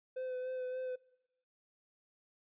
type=tone with vibrato; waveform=triangle; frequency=510 Hz; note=C5; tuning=44 cents flat; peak=-35 dBFS; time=0.16-0.96 s; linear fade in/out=10 ms; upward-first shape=sine; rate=3.5 Hz; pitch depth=19 cents each way; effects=noise-tail reverb RT60 0.9 s tail -23 dB re dry + resampled to 8000 Hz